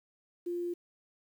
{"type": "tone with quantisation", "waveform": "sine", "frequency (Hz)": 349.2, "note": "F4", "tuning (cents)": 0, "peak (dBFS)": -32, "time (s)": [0.46, 0.74], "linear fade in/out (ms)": 10, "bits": 10, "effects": []}